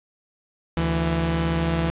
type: tone pair together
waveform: sawtooth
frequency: 73.9 / 165.9 Hz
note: D2 / E3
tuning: +11 / +11 cents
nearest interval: octave + major second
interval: 1400 cents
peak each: -22 / -18 dBFS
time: 0.77-1.9 s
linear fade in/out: 0 ms
effects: resampled to 8000 Hz + 7-bit